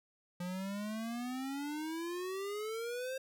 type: exponential sweep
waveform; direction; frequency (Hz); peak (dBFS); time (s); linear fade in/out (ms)
square; up; 175.5 to 533; -38; 0.4-3.18; 5
effects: none